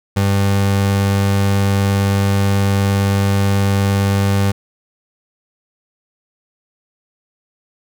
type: tone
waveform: 30% pulse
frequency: 99 Hz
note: G2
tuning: 18 cents sharp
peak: -10 dBFS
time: 0.16-4.52 s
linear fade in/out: 10 ms
effects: none